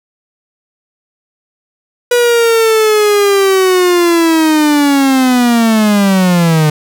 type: linear sweep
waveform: 45% pulse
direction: down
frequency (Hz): 487.8 to 150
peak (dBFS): -7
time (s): 2.11-6.7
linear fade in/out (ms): 5
effects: none